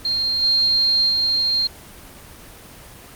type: tone with level steps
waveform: sine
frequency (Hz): 4200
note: C8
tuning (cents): +6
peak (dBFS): -18 / -14 / -16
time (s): 0.05-1.67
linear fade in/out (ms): 2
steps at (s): 0.41 / 1.08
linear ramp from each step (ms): 20
effects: pink hiss -41 dBFS RMS until 3.15 s + Opus 24 kbps